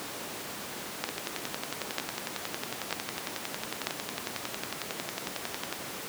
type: two click trains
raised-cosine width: 0.2 ms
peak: -14 / -10 dBFS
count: 52 / 4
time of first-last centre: 1.09-5.726 / 1.04-3.87 s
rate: 11 / 1.06 Hz
effects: pink hiss -38 dBFS RMS until 6.08 s + high-pass 200 Hz 12 dB/octave